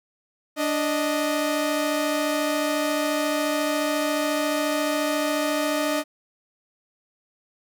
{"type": "tone pair together", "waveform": "sawtooth", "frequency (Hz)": [293.4, 621], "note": ["D4", "D#5"], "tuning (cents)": [-2, -3], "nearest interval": "octave + minor second", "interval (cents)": 1299, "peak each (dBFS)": -21, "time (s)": [0.56, 6.04], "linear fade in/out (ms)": 50, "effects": []}